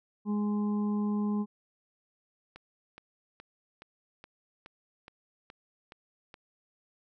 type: harmonic tone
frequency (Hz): 207.7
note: G#3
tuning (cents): 0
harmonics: 1 / 2 / 4 / 5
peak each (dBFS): -27 / -40 / -46 / -45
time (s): 0.25-1.46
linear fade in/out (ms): 50
type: click train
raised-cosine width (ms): 0.3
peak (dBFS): -31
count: 10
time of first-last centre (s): 2.56-6.342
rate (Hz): 2.38
effects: none